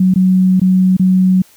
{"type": "tone with dropouts", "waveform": "sine", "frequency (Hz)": 185.9, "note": "F#3", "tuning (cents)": 8, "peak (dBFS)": -7, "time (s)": [0, 1.42], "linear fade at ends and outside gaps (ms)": 5, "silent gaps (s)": [[0.14, 0.158], [0.598, 0.615], [0.968, 0.995]], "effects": ["white hiss -47 dBFS RMS until 1.56 s"]}